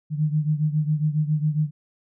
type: beating tone pair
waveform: sine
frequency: 150.6 / 157.9 Hz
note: D3 / D#3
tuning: +44 / +26 cents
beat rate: 7.3 Hz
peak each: -21 / -25 dBFS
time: 0.1-1.71 s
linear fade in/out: 50 ms
effects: none